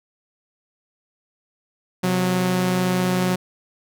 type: tone pair together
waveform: sawtooth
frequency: 129.3 / 182.86 Hz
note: C3 / F#3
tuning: -20 / -20 cents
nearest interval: tritone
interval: 600 cents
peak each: -23 / -15 dBFS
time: 2.03-3.36 s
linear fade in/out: 10 ms
effects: none